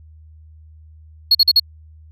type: tone bursts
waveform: triangle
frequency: 4329 Hz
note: C#8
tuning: 42 cents flat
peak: -7 dBFS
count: 4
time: 1.31-1.598 s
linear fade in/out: 5 ms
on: 39 ms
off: 44 ms
effects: added 78 Hz sine -41 dBFS peak until 2.11 s